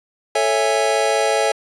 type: chord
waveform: square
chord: A major seventh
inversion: none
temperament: equal with one note detuned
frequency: 440 / 554.4 / 659.3 / 824.4 Hz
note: A4 / C#5 / E5 / G#5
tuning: 0 / 0 / 0 / -13 cents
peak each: -22 dBFS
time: 0.35-1.52 s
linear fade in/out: 5 ms
effects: resampled to 24000 Hz